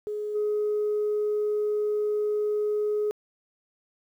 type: tone with level steps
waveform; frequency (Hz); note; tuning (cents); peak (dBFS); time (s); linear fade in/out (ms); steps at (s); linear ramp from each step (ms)
sine; 420.3; G#4; +21; -28 / -22; 0.07-3.11; 0; 0.34; 20
effects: tanh soft clip ceiling -20 dBFS + 10-bit